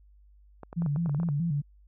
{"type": "clicks", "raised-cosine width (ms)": 1, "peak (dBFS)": -27, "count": 11, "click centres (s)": [0.633, 0.729, 0.821, 0.862, 0.961, 1.06, 1.095, 1.147, 1.2, 1.232, 1.288]}
{"type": "tone with vibrato", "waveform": "sine", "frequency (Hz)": 156.2, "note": "D#3", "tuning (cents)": 7, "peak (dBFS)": -25, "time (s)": [0.76, 1.62], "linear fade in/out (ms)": 20, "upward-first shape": "square", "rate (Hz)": 4.7, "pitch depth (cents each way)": 140}
{"effects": ["added 50 Hz sine -54 dBFS peak until 1.87 s"]}